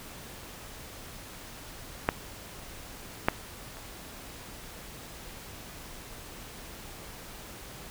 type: clicks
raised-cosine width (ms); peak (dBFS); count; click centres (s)
0.5; -7 / -6 / -29; 3; 2.089 / 3.285 / 3.77
effects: pink hiss -45 dBFS RMS until 7.9 s